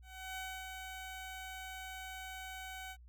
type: tone with ADSR envelope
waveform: 15% pulse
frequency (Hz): 755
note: F#5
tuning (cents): +35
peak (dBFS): -34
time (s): 0.02-2.97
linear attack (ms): 350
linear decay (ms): 270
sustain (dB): -4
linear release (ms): 61
effects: added 60 Hz sine -54 dBFS peak until 3.08 s